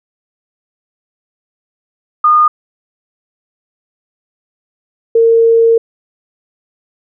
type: tone pair in turn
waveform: sine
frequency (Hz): 1222 / 457.7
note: D#6 / A#4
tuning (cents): -32 / -32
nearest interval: octave + perfect fourth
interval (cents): 1700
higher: first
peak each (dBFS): -5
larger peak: neither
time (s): 2.24-2.48 / 5.15-5.78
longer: second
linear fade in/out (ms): 5
effects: none